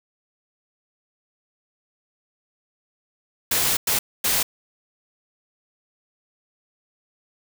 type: noise bursts at uneven times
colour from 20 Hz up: white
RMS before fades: -21 dBFS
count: 3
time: 3.51-3.77 / 3.87-3.99 / 4.24-4.43 s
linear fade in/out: 5 ms
effects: none